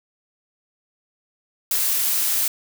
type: noise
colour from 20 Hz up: blue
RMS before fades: -21 dBFS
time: 1.71-2.48 s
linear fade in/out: 2 ms
effects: none